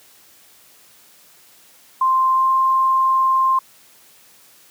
sine tone with pitch glide, 1046.5 to 1053.8 Hz, C6 to C6, 0 to +12 cents, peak -13 dBFS, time 2.01-3.59 s, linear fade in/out 5 ms, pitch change +12 cents, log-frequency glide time 2.33-2.5 s, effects white hiss -50 dBFS RMS until 4.7 s + high-pass 100 Hz 12 dB/octave

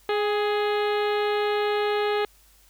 harmonic tone with a mistuned harmonic, 417.6 Hz, G#4, 10 cents sharp, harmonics 1 / 2 / 3 / 4 / 5 / 6 / 7 / 8 / 9 / 10, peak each -23 / -29 / -33 / -35 / -37 / -39 / -40 / -41 / -42 / -43 dBFS, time 0.09-2.25 s, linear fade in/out 2 ms, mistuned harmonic 2, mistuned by -33 cents, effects added 50 Hz sine -58 dBFS peak until 2.69 s + white hiss -58 dBFS RMS until 2.69 s

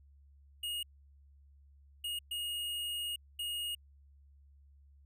square tone bursts at uneven times, 2866 Hz, F7, 44 cents sharp, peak -36 dBFS, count 4, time 0.63-0.83 / 2.04-2.19 / 2.31-3.16 / 3.39-3.75 s, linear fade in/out 5 ms, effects added 70 Hz sine -58 dBFS peak until 5.05 s

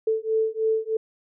sine beating tone pair, 440 / 443.2 Hz, A4 / A4, 0 / +13 cents, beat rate 3.2 Hz, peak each -24 dBFS, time 0.07-0.97 s, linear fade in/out 5 ms, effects none

